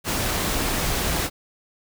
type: noise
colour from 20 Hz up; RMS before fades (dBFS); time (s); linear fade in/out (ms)
pink; -24; 0.04-1.3; 50
effects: none